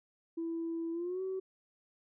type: tone with pitch glide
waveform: sine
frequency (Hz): 331.3 to 378.4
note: E4 to F#4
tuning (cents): +9 to +39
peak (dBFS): -33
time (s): 0.37-1.4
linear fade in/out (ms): 10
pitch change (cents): +230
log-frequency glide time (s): 0.92-1.22
effects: tanh soft clip ceiling -30 dBFS